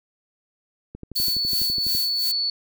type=click train; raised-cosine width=3 ms; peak=-23 dBFS; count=13; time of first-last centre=0.95-1.95 s; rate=12 Hz
type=noise with tremolo; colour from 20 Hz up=violet; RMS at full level=-26 dBFS; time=1.15-2.32 s; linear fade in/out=10 ms; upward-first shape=sine; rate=2.8 Hz; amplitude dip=90%
type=tone; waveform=sine; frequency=4444 Hz; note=C#8; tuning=4 cents sharp; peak=-21 dBFS; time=1.16-2.5 s; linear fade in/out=2 ms
effects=none